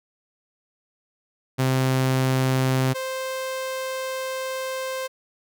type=tone pair in turn; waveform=sawtooth; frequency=130.81 / 523.2 Hz; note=C3 / C5; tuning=0 / 0 cents; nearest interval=2 octaves; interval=2400 cents; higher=second; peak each=-15 / -23 dBFS; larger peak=first; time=1.58-2.94 / 2.94-5.08 s; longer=second; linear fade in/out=20 ms; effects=none